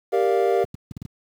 triangle chord, G minor seventh, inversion none, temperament equal, 392 / 466.2 / 587.3 / 698.5 Hz, G4 / Bb4 / D5 / F5, 0 / 0 / 0 / 0 cents, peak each -19 / -20 / -25 / -22 dBFS, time 0.12-0.65 s, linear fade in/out 20 ms
clicks, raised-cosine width 5 ms, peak -20 dBFS, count 6, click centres 0.643 / 0.744 / 0.912 / 0.968 / 1.019 / 1.053 s
effects high-pass 100 Hz 12 dB/octave + 8-bit

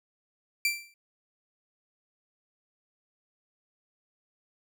sawtooth tone with exponential decay, 2349 Hz, D7, in tune, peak -18 dBFS, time 0.65-0.94 s, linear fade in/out 2 ms, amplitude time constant 61 ms, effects none

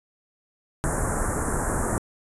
pink band-stop noise, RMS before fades -25 dBFS, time 0.84-1.98 s, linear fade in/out 0 ms, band 1700 to 7300 Hz, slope 48 dB/octave, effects resampled to 24000 Hz

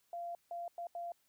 sine tone bursts at uneven times, 690 Hz, F5, 21 cents flat, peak -39 dBFS, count 4, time 0.13-0.35 / 0.51-0.68 / 0.78-0.87 / 0.95-1.12 s, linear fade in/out 2 ms, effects white hiss -75 dBFS RMS until 1.28 s

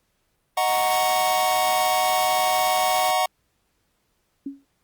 square chord, D# minor seventh, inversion none, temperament equal, 622.3 / 740 / 932.3 / 1108.7 Hz, D#5 / F#5 / A#5 / C#6, 0 / 0 / 0 / 0 cents, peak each -28 / -22 / -28 / -28 dBFS, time 0.57-3.26 s, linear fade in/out 5 ms
white noise, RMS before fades -33 dBFS, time 0.68-3.11 s, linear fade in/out 0 ms
sine tone with exponential decay, 277.2 Hz, C#4, in tune, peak -25 dBFS, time 4.46-4.65 s, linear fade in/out 5 ms, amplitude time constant 40 ms
effects pink hiss -70 dBFS RMS until 4.83 s + Opus 48 kbps

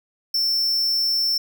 square tone, 5380 Hz, E8, 34 cents sharp, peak -19 dBFS, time 0.34-1.38 s, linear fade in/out 5 ms, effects none

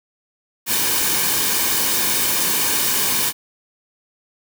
white noise with comb filter, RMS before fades -19 dBFS, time 0.66-3.33 s, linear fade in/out 50 ms, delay 1.5 ms, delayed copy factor -0.55, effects none

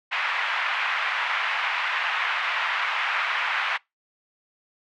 white band-pass noise, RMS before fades -26 dBFS, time 0.11-3.78 s, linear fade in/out 20 ms, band 880 to 2500 Hz, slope 24 dB/octave, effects noise-tail reverb RT60 0.2 s tail -25 dB re dry

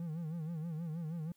triangle tone with vibrato, 162.7 Hz, E3, 22 cents flat, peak -35 dBFS, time 0-1.32 s, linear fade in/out 2 ms, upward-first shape sine, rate 6.3 Hz, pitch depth 110 cents each way, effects white hiss -74 dBFS RMS until 1.36 s

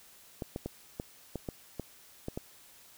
clicks, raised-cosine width 2 ms, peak -22 dBFS, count 9, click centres 0.422 / 0.561 / 0.66 / 0.999 / 1.357 / 1.488 / 1.797 / 2.284 / 2.375 s, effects white hiss -57 dBFS RMS until 2.97 s

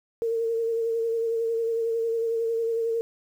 sine tone with vibrato, 457.3 Hz, A#4, 33 cents flat, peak -23 dBFS, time 0.22-3.01 s, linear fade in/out 0 ms, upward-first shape sine, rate 11 Hz, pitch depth 26 cents each way, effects 9-bit

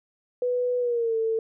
sine tone with pitch glide, 493.9 to 447.7 Hz, B4 to A4, 0 to +30 cents, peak -22 dBFS, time 0.42-1.39 s, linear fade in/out 2 ms, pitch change -170 cents, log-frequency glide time 0.79-1.16 s, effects none

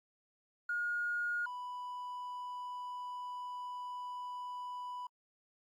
triangle tone pair in turn, 1432 / 989.6 Hz, F6 / B5, +43 / +3 cents, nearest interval tritone, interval 640 cents, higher first, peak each -29 / -38 dBFS, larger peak first, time 0.69-1.46 / 1.46-5.07 s, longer second, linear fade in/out 5 ms, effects tanh soft clip ceiling -31 dBFS + AAC 64 kbps

